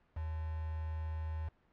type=tone with quantisation; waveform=sine; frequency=79.4 Hz; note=D#2; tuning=36 cents sharp; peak=-36 dBFS; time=0.16-1.49 s; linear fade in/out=10 ms; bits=8; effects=pink hiss -71 dBFS RMS until 1.72 s + low-pass 2000 Hz 12 dB/octave